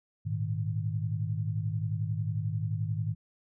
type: chord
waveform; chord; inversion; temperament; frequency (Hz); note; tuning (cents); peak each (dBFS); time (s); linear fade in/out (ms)
sine; Ab suspended second; none; equal with one note detuned; 105.28 / 116.54 / 155.56; Ab2 / Bb2 / Eb3; +24 / 0 / 0; -31 / -35 / -34; 0.25-3.15; 20
effects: none